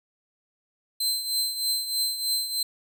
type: tone with tremolo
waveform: sawtooth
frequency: 4100 Hz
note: C8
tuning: 36 cents flat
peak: -19 dBFS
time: 1-2.63 s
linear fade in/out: 5 ms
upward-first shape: triangle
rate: 3.2 Hz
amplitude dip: 70%
effects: none